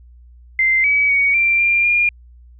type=tone with pitch steps; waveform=sine; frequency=2082 / 2279 / 2244 / 2361 / 2387 / 2414 Hz; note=C7 / C#7 / C#7 / D7 / D7 / D7; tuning=-9 / +47 / +21 / +9 / +28 / +47 cents; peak=-12 dBFS; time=0.59-2.09 s; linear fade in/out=2 ms; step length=250 ms; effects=added 60 Hz sine -41 dBFS peak until 2.59 s